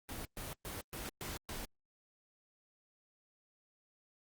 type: noise bursts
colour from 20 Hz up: pink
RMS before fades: -43 dBFS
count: 6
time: 0.09-1.65 s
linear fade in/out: 0 ms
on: 160 ms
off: 120 ms
effects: Opus 24 kbps